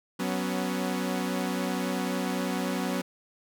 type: chord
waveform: sawtooth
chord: F# suspended fourth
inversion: none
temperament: equal with one note detuned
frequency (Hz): 186.07 / 246.9 / 277.2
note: F#3 / B3 / C#4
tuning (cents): +10 / 0 / 0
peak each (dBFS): -27 / -28 / -30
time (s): 0.19-3.02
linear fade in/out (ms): 10
effects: none